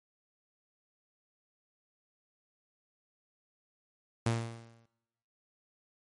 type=tone with exponential decay; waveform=sawtooth; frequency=115.3 Hz; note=A#2; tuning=19 cents flat; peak=-22 dBFS; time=4.26-4.86 s; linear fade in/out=5 ms; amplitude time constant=130 ms; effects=noise-tail reverb RT60 0.9 s tail -19 dB re dry + MP3 48 kbps